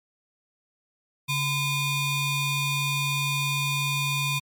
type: ring-modulated tone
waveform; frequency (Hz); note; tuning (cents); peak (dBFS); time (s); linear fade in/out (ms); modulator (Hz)
30% pulse; 1159; D6; -23; -18; 1.28-4.4; 20; 1300
effects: MP3 96 kbps